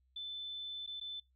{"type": "tone with dropouts", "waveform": "sine", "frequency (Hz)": 3520, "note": "A7", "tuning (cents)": 0, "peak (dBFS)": -40, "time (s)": [0.16, 1.2], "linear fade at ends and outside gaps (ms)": 5, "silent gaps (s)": [[0.864, 0.874], [1, 1.011]], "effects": ["noise-tail reverb RT60 0.2 s tail -24 dB re dry", "added 64 Hz sine -70 dBFS peak until 1.35 s"]}